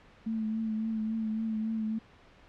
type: tone with vibrato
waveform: sine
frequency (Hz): 220.3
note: A3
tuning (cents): +2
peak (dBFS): -29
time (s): 0.26-1.99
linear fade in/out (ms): 10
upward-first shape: triangle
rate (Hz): 3.6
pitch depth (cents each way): 35
effects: pink hiss -57 dBFS RMS until 2.48 s + low-pass 3000 Hz 12 dB/octave